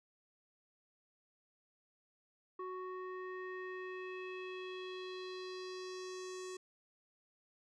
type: tone with low-pass filter sweep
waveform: square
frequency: 370 Hz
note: F#4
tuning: in tune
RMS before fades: -45 dBFS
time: 2.59-6.57 s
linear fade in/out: 5 ms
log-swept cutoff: 1200 to 7400 Hz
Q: 3
effects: none